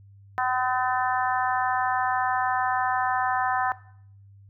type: harmonic tone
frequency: 253.8 Hz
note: B3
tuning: 47 cents sharp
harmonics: 3 / 4 / 5 / 6 / 7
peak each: -26 / -28 / -30 / -32 / -33 dBFS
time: 0.38-3.72 s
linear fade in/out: 0 ms
effects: noise-tail reverb RT60 0.6 s tail -17 dB re dry + added 99 Hz sine -48 dBFS peak until 4.49 s